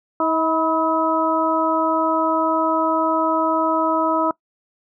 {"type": "harmonic tone with a mistuned harmonic", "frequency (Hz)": 320, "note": "D#4", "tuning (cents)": 49, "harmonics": [1, 2, 3, 4], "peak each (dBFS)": [-22, -22, -22, -22], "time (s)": [0.2, 4.31], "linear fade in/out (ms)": 2, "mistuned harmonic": 3, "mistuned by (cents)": 39, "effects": ["noise-tail reverb RT60 0.1 s tail -22 dB re dry"]}